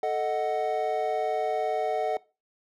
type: chord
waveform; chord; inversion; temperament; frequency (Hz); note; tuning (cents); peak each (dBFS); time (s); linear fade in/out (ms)
triangle; D# diminished; second; equal; 440 / 622.3 / 740; A4 / D#5 / F#5; 0 / 0 / 0; -28 / -28 / -26; 0.03-2.17; 2
effects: noise-tail reverb RT60 0.3 s tail -21 dB re dry